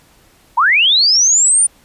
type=linear sweep; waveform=sine; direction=up; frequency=866 to 9390 Hz; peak=-8 dBFS; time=0.57-1.67 s; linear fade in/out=10 ms; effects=pink hiss -50 dBFS RMS until 1.84 s + resampled to 32000 Hz